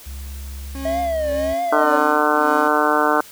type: tone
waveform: triangle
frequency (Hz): 68.4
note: C#2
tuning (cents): -23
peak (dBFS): -27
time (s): 0.06-1.54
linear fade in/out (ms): 10
type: tone with tremolo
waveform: 40% pulse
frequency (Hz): 272.6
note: C#4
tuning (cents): -29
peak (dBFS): -26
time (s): 0.75-2.68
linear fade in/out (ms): 0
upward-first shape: sine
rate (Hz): 1.8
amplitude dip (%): 90
type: tone with vibrato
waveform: triangle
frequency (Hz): 640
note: D#5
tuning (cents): +49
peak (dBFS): -17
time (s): 0.85-1.98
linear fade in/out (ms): 5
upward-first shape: triangle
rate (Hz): 1.6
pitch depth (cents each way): 180
type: harmonic tone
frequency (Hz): 150.3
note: D3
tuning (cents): +40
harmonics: 2 / 3 / 4 / 5 / 6 / 7 / 8 / 9 / 10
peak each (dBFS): -23 / -23 / -23 / -23 / -23 / -23 / -23 / -23 / -23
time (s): 1.72-3.21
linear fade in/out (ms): 5
effects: white hiss -42 dBFS RMS until 3.31 s